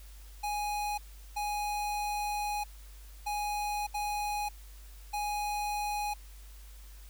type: tone bursts at uneven times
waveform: square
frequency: 830 Hz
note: G#5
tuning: 1 cent flat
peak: -32 dBFS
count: 5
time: 0.43-0.98 / 1.36-2.64 / 3.26-3.87 / 3.94-4.49 / 5.13-6.14 s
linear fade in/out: 10 ms
effects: added 50 Hz sine -47 dBFS peak until 7.09 s + white hiss -58 dBFS RMS until 7.09 s